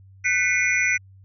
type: tone cluster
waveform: sine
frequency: 1507 / 1991 / 2170 / 2417 / 5910 Hz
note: F#6 / B6 / C#7 / D7 / F#8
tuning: +31 / +14 / -37 / +49 / -3 cents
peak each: -28 / -23 / -23 / -24 / -31 dBFS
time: 0.24-0.98 s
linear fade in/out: 20 ms
effects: added 96 Hz sine -46 dBFS peak until 1.24 s